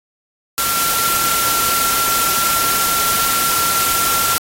sine tone in noise, 1365 Hz, F6, 40 cents flat, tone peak -20 dBFS, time 0.58-4.38 s, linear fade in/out 0 ms, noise white, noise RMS -18 dBFS, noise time 0.58-4.38 s, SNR -5 dB, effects AAC 48 kbps

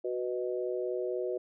sine chord, B major, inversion second, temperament equal, 370 / 493.9 / 622.3 Hz, F#4 / B4 / D#5, 0 / 0 / 0 cents, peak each -33 / -35 / -38 dBFS, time 0.04-1.38 s, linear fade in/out 10 ms, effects none

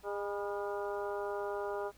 harmonic tone with a mistuned harmonic, 203.2 Hz, G#3, 38 cents flat, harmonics 2 / 3 / 4 / 5 / 6 / 7, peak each -37 / -41 / -43 / -45 / -47 / -48 dBFS, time 0.03-1.92 s, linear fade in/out 50 ms, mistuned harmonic 5, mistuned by -58 cents, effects added 50 Hz sine -64 dBFS peak until 1.97 s + pink hiss -63 dBFS RMS until 1.97 s

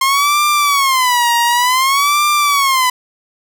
sawtooth tone with vibrato, 1058 Hz, C6, 19 cents sharp, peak -7 dBFS, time 0.01-2.9 s, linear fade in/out 5 ms, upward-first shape sine, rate 0.55 Hz, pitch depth 200 cents each way, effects none

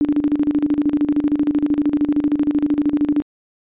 sine tone with tremolo, 293.7 Hz, D4, in tune, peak -12 dBFS, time 0.01-3.22 s, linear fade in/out 0 ms, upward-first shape square, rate 13 Hz, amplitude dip 75%, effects resampled to 8000 Hz

